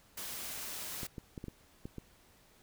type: noise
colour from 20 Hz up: white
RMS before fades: -42 dBFS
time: 0.17-1.07 s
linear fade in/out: 5 ms
type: clicks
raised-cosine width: 3 ms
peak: -29 dBFS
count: 7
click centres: 1.032 / 1.182 / 1.378 / 1.441 / 1.483 / 1.855 / 1.983 s
effects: pink hiss -64 dBFS RMS until 2.62 s